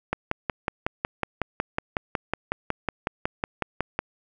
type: click train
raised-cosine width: 0.5 ms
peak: -9 dBFS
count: 22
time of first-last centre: 0.13-3.99 s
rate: 5.44 Hz
effects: none